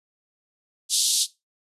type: band-pass noise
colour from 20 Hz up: pink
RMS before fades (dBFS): -22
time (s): 0.89-1.27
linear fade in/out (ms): 50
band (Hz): 3500 to 11000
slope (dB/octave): 48
effects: noise-tail reverb RT60 0.2 s tail -17 dB re dry + resampled to 32000 Hz